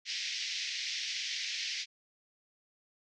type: band-pass noise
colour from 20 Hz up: white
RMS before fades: -37 dBFS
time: 0.05-1.86 s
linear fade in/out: 50 ms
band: 1900 to 5800 Hz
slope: 48 dB/octave
effects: none